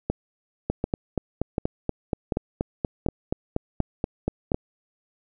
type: two click trains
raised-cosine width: 2 ms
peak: -10 / -10 dBFS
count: 7 / 17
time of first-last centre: 0.1-4.544 / 0.7-4.519 s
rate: 1.35 / 4.19 Hz
effects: none

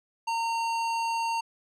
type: tone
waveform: square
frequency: 917 Hz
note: A#5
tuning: 29 cents flat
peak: -27 dBFS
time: 0.27-1.41 s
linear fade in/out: 10 ms
effects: low-pass 7000 Hz 12 dB/octave

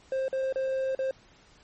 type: tone with dropouts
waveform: triangle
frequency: 529 Hz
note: C5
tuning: 19 cents sharp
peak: -24 dBFS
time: 0.12-1.11 s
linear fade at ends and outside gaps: 2 ms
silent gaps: 0.282-0.328 / 0.526-0.558 / 0.95-0.99 s
effects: pink hiss -58 dBFS RMS until 1.63 s + MP3 32 kbps

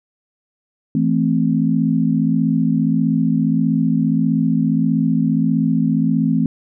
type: chord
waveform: sine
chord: A minor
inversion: second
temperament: equal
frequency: 164.81 / 220 / 261.6 Hz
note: E3 / A3 / C4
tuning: 0 / 0 / 0 cents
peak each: -18 dBFS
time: 0.95-6.46 s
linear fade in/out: 2 ms
effects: none

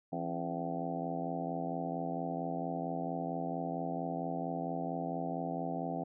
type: harmonic tone with a mistuned harmonic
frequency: 84.4 Hz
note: E2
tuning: 41 cents sharp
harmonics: 2 / 3 / 4 / 5 / 6 / 7 / 8 / 9 / 10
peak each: -40 / -40 / -46 / -48 / -45 / -48 / -41 / -41 / -54 dBFS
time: 0.12-6.04 s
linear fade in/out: 10 ms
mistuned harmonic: 3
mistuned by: +89 cents
effects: none

